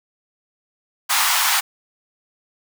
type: high-pass noise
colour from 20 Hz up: pink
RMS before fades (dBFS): -18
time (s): 1.09-1.61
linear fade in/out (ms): 20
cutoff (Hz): 810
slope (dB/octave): 48
effects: none